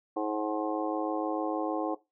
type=harmonic tone with a mistuned harmonic; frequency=106.5 Hz; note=G#2; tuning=44 cents sharp; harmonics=3 / 4 / 5 / 6 / 7 / 8 / 9 / 10; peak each=-32 / -37 / -35 / -47 / -35 / -40 / -49 / -39 dBFS; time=0.16-1.95 s; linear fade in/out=10 ms; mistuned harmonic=6; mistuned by=+63 cents; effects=noise-tail reverb RT60 0.2 s tail -17 dB re dry